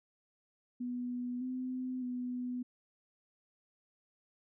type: tone with pitch steps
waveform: sine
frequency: 246.1 / 255.3 / 248.3 Hz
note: B3 / C4 / B3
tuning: -6 / -42 / +9 cents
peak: -35 dBFS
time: 0.8-2.63 s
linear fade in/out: 10 ms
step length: 610 ms
effects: none